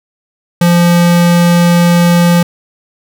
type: tone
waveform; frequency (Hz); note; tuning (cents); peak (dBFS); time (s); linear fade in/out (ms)
square; 173.1; F3; -15; -6; 0.61-2.43; 5
effects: none